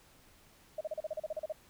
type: tone bursts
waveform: sine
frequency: 622.3 Hz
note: D#5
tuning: in tune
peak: -33 dBFS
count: 12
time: 0.78-1.524 s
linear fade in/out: 5 ms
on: 29 ms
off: 36 ms
effects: pink hiss -62 dBFS RMS until 1.69 s